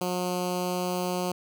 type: tone with notch filter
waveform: 10% pulse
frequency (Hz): 180.1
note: F#3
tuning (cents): -46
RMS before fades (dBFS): -29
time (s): 0.01-1.32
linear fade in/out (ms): 5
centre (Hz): 1800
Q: 0.94
effects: none